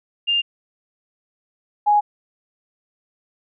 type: tone pair in turn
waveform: sine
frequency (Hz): 2804 / 831.2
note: F7 / G#5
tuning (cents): +6 / +1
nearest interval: octave + major sixth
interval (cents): 2105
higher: first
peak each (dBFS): -16 / -12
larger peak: second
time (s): 0.27-0.42 / 1.86-2.01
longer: neither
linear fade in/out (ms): 20
effects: none